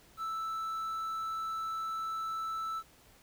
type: tone with quantisation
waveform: triangle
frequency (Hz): 1318.5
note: E6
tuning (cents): 0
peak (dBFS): -32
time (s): 0.17-2.83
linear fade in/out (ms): 50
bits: 10
effects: pink hiss -61 dBFS RMS until 3.22 s